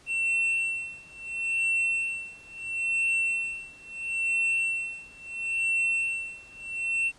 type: tone with tremolo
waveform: triangle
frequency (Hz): 2701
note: E7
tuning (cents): +42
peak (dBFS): -21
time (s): 0.06-7.12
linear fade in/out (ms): 50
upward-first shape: sine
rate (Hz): 0.74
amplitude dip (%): 95
effects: pink hiss -56 dBFS RMS until 7.18 s + resampled to 22050 Hz